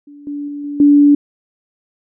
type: tone with level steps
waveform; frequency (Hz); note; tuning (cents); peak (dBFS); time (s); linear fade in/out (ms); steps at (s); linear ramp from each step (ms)
sine; 289; D4; -28; -35 / -21 / -23 / -21 / -5; 0.07-1.15; 5; 0.27 / 0.48 / 0.64 / 0.8; 2
effects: none